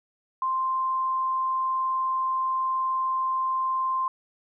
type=tone; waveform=sine; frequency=1046.5 Hz; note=C6; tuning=in tune; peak=-23 dBFS; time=0.42-4.08 s; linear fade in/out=2 ms; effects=none